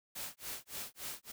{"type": "noise with tremolo", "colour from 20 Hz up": "white", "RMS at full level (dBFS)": -41, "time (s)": [0.15, 1.32], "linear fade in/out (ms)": 10, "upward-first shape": "sine", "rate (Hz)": 3.5, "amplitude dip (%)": 100, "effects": []}